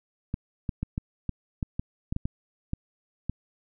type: clicks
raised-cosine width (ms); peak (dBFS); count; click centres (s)
5; -16; 12; 0.341 / 0.692 / 0.83 / 0.979 / 1.293 / 1.628 / 1.795 / 2.125 / 2.164 / 2.255 / 2.734 / 3.296
effects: none